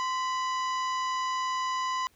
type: harmonic tone with a mistuned harmonic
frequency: 987.8 Hz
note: B5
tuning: in tune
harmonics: 1 / 2 / 3 / 4 / 5 / 6 / 7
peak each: -28 / -38 / -41 / -46 / -45 / -48 / -48 dBFS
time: 0-2.07 s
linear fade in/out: 0 ms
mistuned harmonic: 1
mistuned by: +79 cents
effects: pink hiss -64 dBFS RMS until 2.15 s